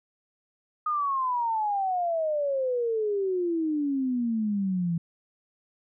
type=exponential sweep; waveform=sine; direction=down; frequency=1244.5 to 164.81 Hz; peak=-24 dBFS; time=0.86-4.98 s; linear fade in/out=5 ms; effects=none